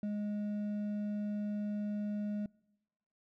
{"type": "tone with hard clipping", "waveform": "triangle", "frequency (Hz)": 207.7, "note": "G#3", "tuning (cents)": 0, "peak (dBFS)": -35, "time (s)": [0.03, 2.46], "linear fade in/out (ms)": 2, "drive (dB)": 8, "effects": ["noise-tail reverb RT60 1.0 s tail -25 dB re dry"]}